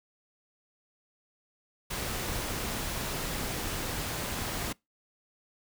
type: noise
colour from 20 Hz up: pink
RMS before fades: -34 dBFS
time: 1.9-4.73 s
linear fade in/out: 10 ms
effects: noise-tail reverb RT60 0.2 s tail -25 dB re dry